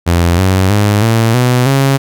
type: tone with pitch steps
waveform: sawtooth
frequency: 86 / 94.33 / 103.46 / 113.48 / 124.47 / 136.52 Hz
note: F2 / F#2 / G#2 / A#2 / B2 / C#3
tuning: -26 / +34 / -6 / -46 / +14 / -26 cents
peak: -4 dBFS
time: 0.06-1.98 s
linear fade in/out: 20 ms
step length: 320 ms
effects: none